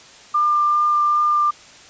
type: tone with vibrato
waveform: sine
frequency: 1196 Hz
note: D6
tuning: 31 cents sharp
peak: -14 dBFS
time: 0.34-1.51 s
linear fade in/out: 10 ms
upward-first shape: triangle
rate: 2.5 Hz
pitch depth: 9 cents each way
effects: white hiss -44 dBFS RMS until 1.89 s + resampled to 16000 Hz